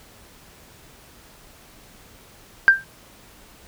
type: tone with exponential decay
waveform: sine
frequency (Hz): 1579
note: G6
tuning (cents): +12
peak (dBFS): -4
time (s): 2.68-2.84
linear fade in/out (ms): 0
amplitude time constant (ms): 34
effects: tanh soft clip ceiling -1 dBFS + pink hiss -49 dBFS RMS until 3.67 s